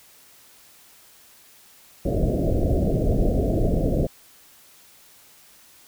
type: low-pass noise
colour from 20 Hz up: pink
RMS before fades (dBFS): -21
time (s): 2.05-4.07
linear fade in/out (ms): 10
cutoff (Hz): 680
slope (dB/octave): 96
effects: white hiss -52 dBFS RMS until 5.87 s